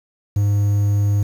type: tone with quantisation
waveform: triangle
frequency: 102 Hz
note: G#2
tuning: 31 cents flat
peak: -12 dBFS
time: 0.36-1.23 s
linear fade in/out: 5 ms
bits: 7
effects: none